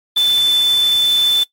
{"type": "tone in noise", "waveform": "sine", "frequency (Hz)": 3520, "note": "A7", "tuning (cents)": 0, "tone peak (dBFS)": -10, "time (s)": [0.16, 1.44], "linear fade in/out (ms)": 10, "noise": "white", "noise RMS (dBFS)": -28, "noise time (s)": [0.16, 1.44], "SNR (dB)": 15, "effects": ["noise-tail reverb RT60 0.1 s tail -20 dB re dry", "MP3 64 kbps"]}